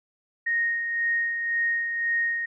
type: tone with tremolo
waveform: sine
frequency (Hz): 1862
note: A#6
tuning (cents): -2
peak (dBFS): -21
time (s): 0.46-2.46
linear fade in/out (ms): 10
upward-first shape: sine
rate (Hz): 1.9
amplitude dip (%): 45
effects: none